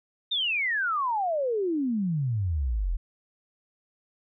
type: exponential sweep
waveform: sine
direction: down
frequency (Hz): 3729 to 38.4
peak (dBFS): -24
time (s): 0.31-2.97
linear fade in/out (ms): 10
effects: none